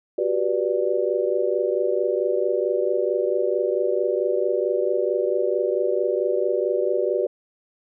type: chord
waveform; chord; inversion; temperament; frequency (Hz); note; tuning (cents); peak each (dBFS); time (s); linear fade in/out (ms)
sine; G major seventh; third; just; 367.5 / 392 / 490 / 588; F#4 / G4 / B4 / D5; -12 / 0 / -14 / +2; -25; 0.18-7.27; 5
effects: none